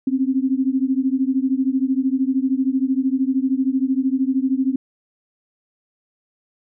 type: beating tone pair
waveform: sine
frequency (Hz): 258.7 / 271.7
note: C4 / C#4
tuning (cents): -19 / -35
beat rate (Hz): 13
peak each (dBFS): -19 / -20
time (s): 0.07-4.76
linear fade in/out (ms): 5
effects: none